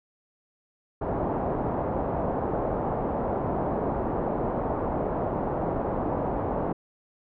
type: low-pass noise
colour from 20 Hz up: white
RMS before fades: -28 dBFS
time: 1.01-6.73 s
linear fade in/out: 10 ms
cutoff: 830 Hz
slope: 24 dB/octave
effects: none